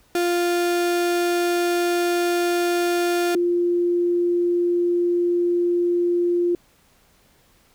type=tone pair in turn; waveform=35% pulse / sine; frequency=349.2 / 349.2 Hz; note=F4 / F4; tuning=0 / 0 cents; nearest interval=unison; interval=0 cents; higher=neither; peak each=-17 dBFS; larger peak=neither; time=0.15-3.35 / 3.35-6.55 s; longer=neither; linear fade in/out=2 ms; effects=pink hiss -58 dBFS RMS until 7.74 s